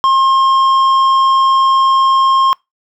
sine tone with tanh clipping, 1068 Hz, C6, 35 cents sharp, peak -9 dBFS, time 0.04-2.53 s, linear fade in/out 0 ms, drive 8 dB, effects noise-tail reverb RT60 0.2 s tail -26 dB re dry

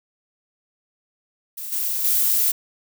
violet noise with level steps, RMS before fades -32 / -24 / -19 dBFS, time 1.57-2.52 s, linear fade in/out 10 ms, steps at 1.72 / 2.04 s, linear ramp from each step 5 ms, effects none

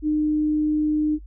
sine tone, 303.9 Hz, D#4, 41 cents flat, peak -18 dBFS, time 0.02-1.19 s, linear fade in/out 50 ms, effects noise-tail reverb RT60 0.1 s tail -23 dB re dry + added 50 Hz sine -38 dBFS peak until 1.26 s

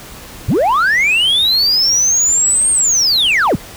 sine linear two-way sweep, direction up then down, 65.41 to 8680 to 65.41 Hz, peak -7 dBFS, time 0.48-3.56 s, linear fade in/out 10 ms, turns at 2.71 s, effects tanh soft clip ceiling -9 dBFS + pink hiss -34 dBFS RMS until 3.76 s

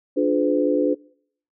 sine chord, D diminished seventh, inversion none, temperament just, 293.7 / 352.4 / 422.9 / 507.5 Hz, D4 / F4 / Ab4 / Cb5, 0 / +16 / +31 / +47 cents, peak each -20 / -25 / -24 / -22 dBFS, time 0.16-0.95 s, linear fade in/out 20 ms, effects noise-tail reverb RT60 0.6 s tail -23 dB re dry

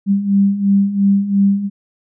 sine beating tone pair, 196.5 / 199.4 Hz, G3 / G3, +4 / +30 cents, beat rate 2.9 Hz, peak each -17 / -12 dBFS, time 0.06-1.7 s, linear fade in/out 50 ms, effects none

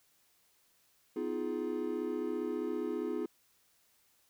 triangle chord, F half-diminished seventh, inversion second, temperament just, 251.4 / 314.3 / 349.2 / 419.1 Hz, Cb4 / Eb4 / F4 / Ab4, +31 / +18 / 0 / +16 cents, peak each -38 / -37 / -36 / -36 dBFS, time 1.16-3.26 s, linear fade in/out 5 ms, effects white hiss -70 dBFS RMS until 4.29 s

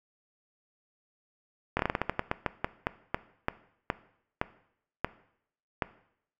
slowing click train, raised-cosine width 0.5 ms, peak -11 dBFS, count 19, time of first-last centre 1.77-5.822 s, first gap 23 ms, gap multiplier 1.23, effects noise-tail reverb RT60 0.7 s tail -17 dB re dry

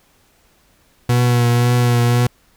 40% pulse tone with vibrato, 121.1 Hz, B2, 34 cents flat, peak -11 dBFS, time 1.09-2.27 s, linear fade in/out 5 ms, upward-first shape triangle, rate 1.9 Hz, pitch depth 25 cents each way, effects pink hiss -56 dBFS RMS until 2.56 s

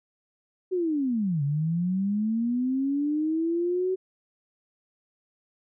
sine linear two-way sweep, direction down then up, 378.2 to 138.59 to 378.2 Hz, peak -23 dBFS, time 0.71-3.96 s, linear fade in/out 20 ms, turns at 1.43 s, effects none

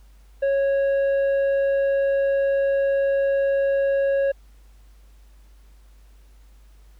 sine tone with tanh clipping, 551 Hz, C#5, 11 cents flat, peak -19 dBFS, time 0.42-4.32 s, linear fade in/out 10 ms, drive 6 dB, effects added 50 Hz sine -47 dBFS peak until 6.99 s + pink hiss -62 dBFS RMS until 6.99 s

